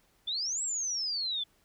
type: exponential two-way sweep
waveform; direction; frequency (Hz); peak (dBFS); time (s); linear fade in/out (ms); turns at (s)
sine; up then down; 3438 to 7850 to 3438; -30; 0.27-1.44; 10; 0.62
effects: pink hiss -68 dBFS RMS until 1.64 s